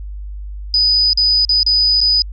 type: tone with dropouts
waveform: sine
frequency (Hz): 4978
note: D#8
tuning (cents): 0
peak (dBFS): -10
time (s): 0.74-2.22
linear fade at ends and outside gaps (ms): 1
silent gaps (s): 1.132-1.174 / 1.45-1.492 / 1.631-1.664 / 2.005-2.013
effects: added 50 Hz sine -25 dBFS peak until 2.32 s